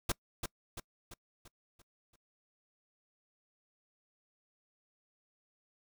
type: noise with echo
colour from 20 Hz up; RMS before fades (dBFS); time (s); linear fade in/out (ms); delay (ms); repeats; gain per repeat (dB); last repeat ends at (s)
pink; -30; 0.09-0.12; 5; 340; 6; -6; 2.16
effects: noise-tail reverb RT60 0.1 s tail -26 dB re dry